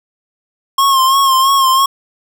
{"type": "tone with vibrato", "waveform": "square", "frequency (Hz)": 1074, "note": "C6", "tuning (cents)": 45, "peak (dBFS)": -9, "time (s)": [0.78, 1.86], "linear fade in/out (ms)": 5, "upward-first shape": "sine", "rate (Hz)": 3, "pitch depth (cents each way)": 48, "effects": []}